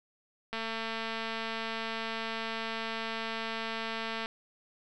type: click train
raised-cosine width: 0.3 ms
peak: -20 dBFS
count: 840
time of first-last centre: 0.53-4.259 s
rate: 225 Hz
effects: none